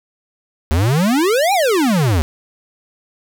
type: exponential two-way sweep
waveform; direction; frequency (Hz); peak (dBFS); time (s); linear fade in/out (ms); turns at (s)
square; up then down; 73.42 to 826 to 73.42; -13; 0.71-2.22; 0; 1.53
effects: none